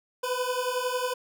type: beating tone pair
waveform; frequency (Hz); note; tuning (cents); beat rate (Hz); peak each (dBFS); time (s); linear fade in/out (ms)
25% pulse; 495.7 / 506.7; B4 / B4; +6 / +44; 11; -26; 0.23-1.14; 10
effects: none